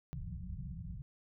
white low-pass noise, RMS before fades -43 dBFS, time 0.13-1.02 s, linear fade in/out 0 ms, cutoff 180 Hz, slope 96 dB/octave, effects none

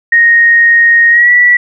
sine tone with pitch glide, 1864.7 to 1950.6 Hz, A#6 to B6, 0 to -22 cents, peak -3 dBFS, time 0.12-1.57 s, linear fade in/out 5 ms, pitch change +78 cents, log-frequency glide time 1.1-1.31 s, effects none

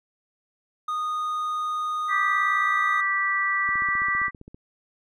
triangle tone, 1235 Hz, D#6, 13 cents flat, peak -23 dBFS, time 0.88-3.01 s, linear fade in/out 5 ms
harmonic tone, 392 Hz, G4, in tune, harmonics 3 / 4 / 5, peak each -26 / -33 / -23 dBFS, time 2.08-4.31 s, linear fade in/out 50 ms
click train, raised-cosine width 3 ms, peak -30 dBFS, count 14, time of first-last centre 3.69-4.545 s, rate 15.2 Hz
effects none

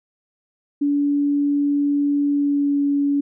sine tone with pitch glide, 286.8 to 284 Hz, D4 to C#4, -41 to +42 cents, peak -16 dBFS, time 0.81-3.21 s, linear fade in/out 10 ms, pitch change -17 cents, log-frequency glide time 2.28-2.83 s, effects none

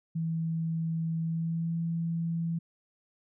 sine tone with pitch glide, 163.3 to 166.54 Hz, E3 to E3, -16 to +18 cents, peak -28 dBFS, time 0.15-2.59 s, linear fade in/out 10 ms, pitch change +34 cents, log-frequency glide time 1.22-1.75 s, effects none

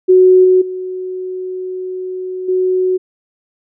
sine tone with level steps, 370 Hz, F#4, in tune, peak -4 / -6 / -20 / -11 dBFS, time 0.08-2.98 s, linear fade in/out 20 ms, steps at 0.44 / 0.61 / 2.48 s, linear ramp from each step 10 ms, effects none

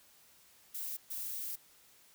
violet noise bursts at uneven times, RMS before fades -40 dBFS, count 2, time 0.74-0.97 / 1.1-1.56 s, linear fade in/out 10 ms, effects white hiss -63 dBFS RMS until 2.14 s

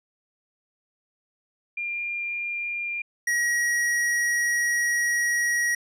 sine / square tone pair in turn, 2399 / 1904.1 Hz, D7 / A#6, +36 / +36 cents, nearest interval major third, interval 400 cents, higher first, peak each -27 / -22 dBFS, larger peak second, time 1.77-3.02 / 3.27-5.75 s, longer second, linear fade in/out 5 ms, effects low-pass 12000 Hz 12 dB/octave

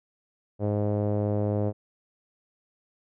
sawtooth tone with low-pass filter, 103.83 Hz, G#2, in tune, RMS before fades -26 dBFS, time 0.59-1.73 s, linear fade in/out 50 ms, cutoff 560 Hz, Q 2.6, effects none

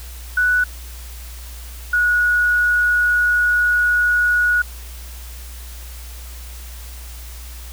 sine tone pair in turn, 1480 / 1457.9 Hz, F#6 / F#6, 0 / -26 cents, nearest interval unison, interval 26 cents, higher first, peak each -13 dBFS, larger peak neither, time 0.37-0.64 / 1.93-4.62 s, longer second, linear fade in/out 5 ms, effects added 60 Hz sine -32 dBFS peak until 7.72 s + white hiss -40 dBFS RMS until 7.72 s

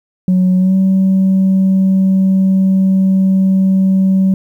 sine tone with pitch glide, 184.1 to 190.59 Hz, F#3 to G3, -8 to -48 cents, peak -6 dBFS, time 0.28-4.34 s, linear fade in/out 2 ms, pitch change +60 cents, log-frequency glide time 0.58-0.75 s, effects tanh soft clip ceiling -6 dBFS + 8-bit

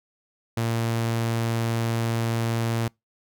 sawtooth tone, 115.1 Hz, A#2, 22 cents flat, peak -19 dBFS, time 0.57-2.88 s, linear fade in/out 5 ms, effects noise-tail reverb RT60 0.2 s tail -26 dB re dry

